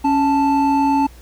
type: tone pair together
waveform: triangle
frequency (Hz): 277.2 / 880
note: C#4 / A5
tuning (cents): 0 / 0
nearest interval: octave + minor sixth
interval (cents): 2000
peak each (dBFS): -14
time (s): 0.04-1.07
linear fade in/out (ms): 10
effects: added 60 Hz sine -39 dBFS peak until 1.21 s + pink hiss -48 dBFS RMS until 1.21 s